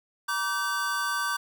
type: tone cluster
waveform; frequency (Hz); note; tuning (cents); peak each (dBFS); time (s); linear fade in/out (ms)
square; 950 / 1161 / 1538; A#5 / D6 / G6; +33 / -20 / -33; -36 / -31 / -30; 0.28-1.37; 10
effects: none